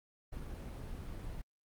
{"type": "noise", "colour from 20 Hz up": "brown", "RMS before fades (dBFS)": -43, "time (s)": [0.32, 1.42], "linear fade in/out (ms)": 10, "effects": ["Opus 24 kbps"]}